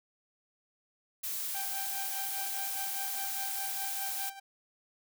blue noise, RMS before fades -36 dBFS, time 1.23-4.3 s, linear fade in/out 10 ms
sawtooth tone with tremolo, 784 Hz, G5, in tune, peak -34 dBFS, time 1.54-4.4 s, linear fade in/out 10 ms, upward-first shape triangle, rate 4.9 Hz, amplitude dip 75%
effects none

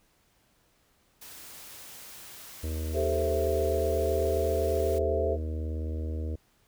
white noise, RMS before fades -46 dBFS, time 1.21-4.99 s, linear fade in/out 10 ms
harmonic tone, 78.7 Hz, D#2, 20 cents sharp, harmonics 1 / 3 / 4 / 5 / 6 / 7 / 8, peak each -30 / -43 / -42 / -48 / -44 / -50 / -52 dBFS, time 2.63-6.36 s, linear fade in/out 10 ms
sine chord, A minor seventh, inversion third, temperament equal with one note detuned, 392 / 440 / 523.3 / 664.2 Hz, G4 / A4 / C5 / E5, 0 / 0 / 0 / +13 cents, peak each -31 dBFS, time 2.93-5.38 s, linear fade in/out 50 ms
effects pink hiss -67 dBFS RMS until 6.67 s

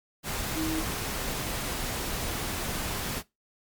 sine tone in noise, 317.7 Hz, D#4, 36 cents sharp, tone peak -28 dBFS, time 0.54-0.84 s, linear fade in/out 50 ms, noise pink, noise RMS -32 dBFS, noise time 0.23-3.23 s, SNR +1 dB, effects noise-tail reverb RT60 0.2 s tail -20 dB re dry + MP3 96 kbps

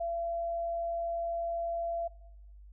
sine tone, 678 Hz, E5, 49 cents sharp, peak -31 dBFS, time 0-2.08 s, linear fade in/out 10 ms, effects noise-tail reverb RT60 1.0 s tail -20 dB re dry + added 50 Hz sine -49 dBFS peak until 2.72 s

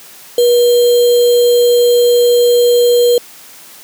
sine tone with sample-and-hold, 481.7 Hz, B4, 43 cents flat, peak -6 dBFS, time 0.38-3.18 s, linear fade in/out 2 ms, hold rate 3675 Hz, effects white hiss -37 dBFS RMS until 3.83 s + high-pass 150 Hz 12 dB/octave

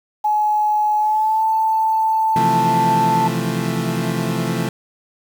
sine tone with pitch glide, 847 to 881.9 Hz, G#5 to A5, +34 to +4 cents, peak -14 dBFS, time 0.24-3.28 s, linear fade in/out 10 ms, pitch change +70 cents, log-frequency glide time 0.97-1.43 s
30% pulse chord, F major seventh, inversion second, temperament equal, 130.81 / 164.81 / 174.61 / 220 Hz, C3 / E3 / F3 / A3, 0 / 0 / 0 / 0 cents, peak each -22 dBFS, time 2.36-4.69 s, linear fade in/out 2 ms
effects 7-bit

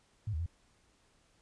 sine tone with pitch steps, 106.6 / 77.5 / 85.2 Hz, G#2 / D#2 / F2, +46 / -6 / -42 cents, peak -32 dBFS, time 0.27-0.462 s, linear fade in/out 5 ms, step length 64 ms, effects pink hiss -69 dBFS RMS until 1.41 s + resampled to 22050 Hz

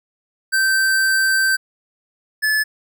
square tone pair in turn, 1555 / 1727.2 Hz, G6 / A6, -14 / -33 cents, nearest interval major second, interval 181 cents, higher second, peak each -15 / -16 dBFS, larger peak first, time 0.52-1.57 / 2.42-2.64 s, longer first, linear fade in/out 20 ms, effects none

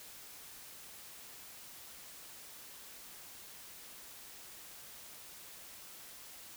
silence, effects white hiss -52 dBFS RMS until 6.56 s

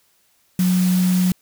sine tone in noise, 182.4 Hz, F#3, 24 cents flat, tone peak -14 dBFS, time 0.59-1.32 s, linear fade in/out 2 ms, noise white, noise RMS -30 dBFS, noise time 0.59-1.32 s, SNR +13 dB, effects white hiss -61 dBFS RMS until 1.41 s

